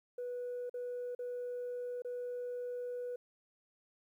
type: tone with dropouts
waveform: sine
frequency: 490.9 Hz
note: B4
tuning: 10 cents flat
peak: -36 dBFS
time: 0.18-3.16 s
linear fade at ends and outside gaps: 5 ms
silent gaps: 0.696-0.74 / 1.15-1.19 / 2.021-2.047 s
effects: tanh soft clip ceiling -35 dBFS + 12-bit